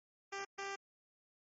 10% pulse tone bursts at uneven times, 394.6 Hz, G4, 11 cents sharp, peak -32 dBFS, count 2, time 0.32-0.45 / 0.58-0.76 s, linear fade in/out 10 ms, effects MP3 32 kbps

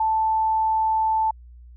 sine tone, 880 Hz, A5, in tune, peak -18 dBFS, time 0-1.31 s, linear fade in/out 5 ms, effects added 60 Hz sine -42 dBFS peak until 1.76 s

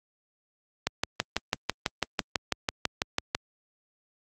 click train, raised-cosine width 0.2 ms, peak -7 dBFS, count 16, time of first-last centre 0.87-3.349 s, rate 6.05 Hz, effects high-pass 60 Hz 12 dB/octave + Opus 48 kbps

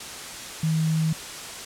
sine tone in noise, 159.3 Hz, D#3, 41 cents sharp, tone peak -20 dBFS, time 0.63-1.13 s, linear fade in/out 5 ms, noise white, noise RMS -36 dBFS, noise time 0-1.65 s, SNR +13 dB, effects low-pass 9000 Hz 12 dB/octave

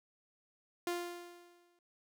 sawtooth tone with exponential decay, 349.2 Hz, F4, in tune, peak -29 dBFS, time 0.87-1.79 s, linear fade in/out 2 ms, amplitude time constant 200 ms, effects none

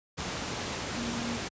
sine tone in noise, 235.4 Hz, A#3, 17 cents sharp, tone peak -34 dBFS, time 0.96-1.38 s, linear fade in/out 20 ms, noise pink, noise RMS -34 dBFS, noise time 0.17-1.49 s, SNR -3 dB, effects high-pass 80 Hz 12 dB/octave + resampled to 16000 Hz

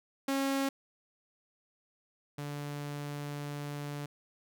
sawtooth tone pair in turn, 272.8 / 145.22 Hz, C#4 / D3, -28 / -19 cents, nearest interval major seventh, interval 1091 cents, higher first, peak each -25 / -33 dBFS, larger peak first, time 0.28-0.69 / 2.38-4.06 s, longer second, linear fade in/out 5 ms, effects none

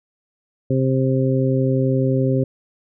harmonic tone, 131.7 Hz, C3, 12 cents sharp, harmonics 1 / 2 / 3 / 4, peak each -18 / -21 / -23 / -24 dBFS, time 0.7-2.44 s, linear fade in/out 5 ms, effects none

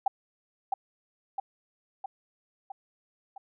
sine tone with echo, 784 Hz, G5, in tune, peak -20 dBFS, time 0.06-0.08 s, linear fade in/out 5 ms, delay 660 ms, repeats 5, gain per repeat -4 dB, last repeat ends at 3.38 s, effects none

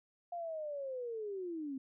sine linear sweep, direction down, 705 to 258.7 Hz, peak -38 dBFS, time 0.32-1.78 s, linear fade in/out 5 ms, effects none

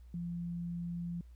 sine tone, 172.2 Hz, F3, 24 cents flat, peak -36 dBFS, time 0.14-1.21 s, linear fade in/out 2 ms, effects added 60 Hz sine -51 dBFS peak until 1.35 s + pink hiss -75 dBFS RMS until 1.35 s

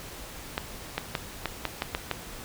clicks, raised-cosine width 0.3 ms, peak -11 dBFS, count 8, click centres 0.579 / 0.98 / 1.152 / 1.457 / 1.653 / 1.821 / 1.949 / 2.113 s, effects pink hiss -42 dBFS RMS until 2.44 s

